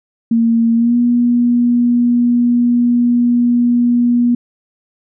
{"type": "tone with pitch glide", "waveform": "sine", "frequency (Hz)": [230, 240.9], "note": ["A#3", "B3"], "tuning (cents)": [-23, -43], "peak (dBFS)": -9, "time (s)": [0.31, 4.35], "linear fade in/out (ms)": 5, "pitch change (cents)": 80, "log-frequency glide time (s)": [0.75, 0.96], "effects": []}